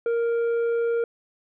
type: tone with tanh clipping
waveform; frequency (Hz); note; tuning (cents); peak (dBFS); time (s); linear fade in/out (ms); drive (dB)
triangle; 466.2; A#4; 0; -22; 0.06-1.04; 2; 10
effects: none